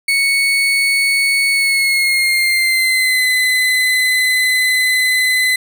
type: tone with pitch glide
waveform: 35% pulse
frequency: 2217 to 2021 Hz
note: C#7 to B6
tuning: 0 to +39 cents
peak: -10 dBFS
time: 0.08-5.56 s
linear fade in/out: 5 ms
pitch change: -161 cents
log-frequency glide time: 1.52-3.27 s
effects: none